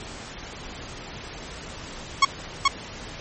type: tone with echo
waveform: sawtooth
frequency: 1099 Hz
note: C#6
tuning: 15 cents flat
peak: -9 dBFS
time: 2.22-2.25 s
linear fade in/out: 5 ms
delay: 430 ms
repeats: 1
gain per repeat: -2 dB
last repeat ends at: 2.68 s
effects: pink hiss -38 dBFS RMS until 3.2 s + MP3 32 kbps